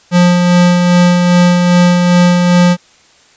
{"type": "tone with tremolo", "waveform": "square", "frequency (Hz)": 176.9, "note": "F3", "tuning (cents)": 23, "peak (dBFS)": -5, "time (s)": [0.11, 2.77], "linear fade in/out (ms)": 50, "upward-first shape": "sine", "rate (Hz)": 2.5, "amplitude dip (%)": 35, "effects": ["white hiss -46 dBFS RMS until 3.36 s", "resampled to 16000 Hz"]}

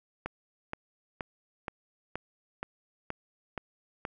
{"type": "click train", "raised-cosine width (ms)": 0.5, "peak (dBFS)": -19, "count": 9, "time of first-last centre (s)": [0.26, 4.051], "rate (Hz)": 2.11, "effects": []}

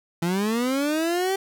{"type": "linear sweep", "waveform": "30% pulse", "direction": "up", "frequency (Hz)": [164.81, 392], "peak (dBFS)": -19, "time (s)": [0.22, 1.36], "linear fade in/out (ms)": 5, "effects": []}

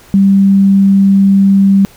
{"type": "tone", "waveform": "sine", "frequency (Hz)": 196, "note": "G3", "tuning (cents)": 0, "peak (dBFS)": -4, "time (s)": [0.14, 1.85], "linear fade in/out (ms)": 0, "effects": ["pink hiss -41 dBFS RMS until 1.96 s"]}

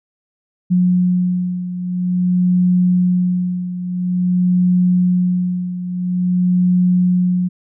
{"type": "beating tone pair", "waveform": "sine", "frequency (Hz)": [180.1, 180.59], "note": ["F#3", "F#3"], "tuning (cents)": [-46, -42], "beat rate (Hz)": 0.49, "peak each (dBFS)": [-14, -19], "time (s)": [0.7, 7.49], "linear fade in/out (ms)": 20, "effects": []}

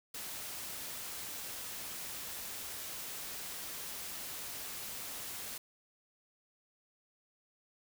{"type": "noise", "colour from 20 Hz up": "white", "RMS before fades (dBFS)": -43, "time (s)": [0.14, 5.58], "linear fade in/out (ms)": 5, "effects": []}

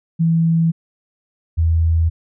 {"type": "tone pair in turn", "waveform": "sine", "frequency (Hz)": [164.7, 82.02], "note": ["E3", "E2"], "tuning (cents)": [-1, -8], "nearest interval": "octave", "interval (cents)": 1207, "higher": "first", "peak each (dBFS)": -12, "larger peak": "neither", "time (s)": [[0.19, 0.72], [1.57, 2.1]], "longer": "neither", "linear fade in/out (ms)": 20, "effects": []}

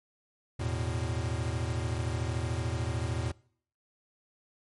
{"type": "chord", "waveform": "square", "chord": "E suspended fourth", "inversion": "none", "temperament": "equal", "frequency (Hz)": [82.41, 110, 123.47], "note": ["E2", "A2", "B2"], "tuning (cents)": [0, 0, 0], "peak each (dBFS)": [-35, -34, -36], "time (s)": [0.59, 3.32], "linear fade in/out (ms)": 10, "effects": ["noise-tail reverb RT60 0.6 s tail -24 dB re dry", "MP3 48 kbps"]}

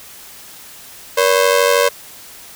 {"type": "ring-modulated tone", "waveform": "sawtooth", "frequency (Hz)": 523.3, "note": "C5", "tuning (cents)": 0, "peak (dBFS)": -4, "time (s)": [1.17, 1.89], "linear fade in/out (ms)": 10, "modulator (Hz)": 46.4, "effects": ["white hiss -38 dBFS RMS until 2.55 s"]}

